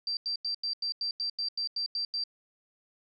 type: tone bursts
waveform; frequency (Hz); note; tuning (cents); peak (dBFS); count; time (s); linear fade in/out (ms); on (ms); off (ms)
sine; 4699; D8; 0; -29; 12; 0.07-2.238; 2; 100; 88
effects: none